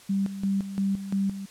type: tone with tremolo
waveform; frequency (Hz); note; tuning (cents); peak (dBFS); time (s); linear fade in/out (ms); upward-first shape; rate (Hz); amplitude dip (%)
sine; 196; G3; 0; -22; 0.09-1.46; 10; square; 2.9; 70
effects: white hiss -51 dBFS RMS until 1.5 s + low-pass 10000 Hz 12 dB/octave